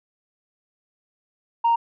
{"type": "tone", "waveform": "sine", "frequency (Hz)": 930, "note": "A#5", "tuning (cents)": -4, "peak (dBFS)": -14, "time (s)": [1.64, 1.76], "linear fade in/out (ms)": 10, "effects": ["tanh soft clip ceiling -13 dBFS"]}